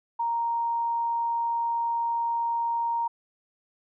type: tone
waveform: sine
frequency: 932.3 Hz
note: A#5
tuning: in tune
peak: -24 dBFS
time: 0.19-3.08 s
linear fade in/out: 10 ms
effects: none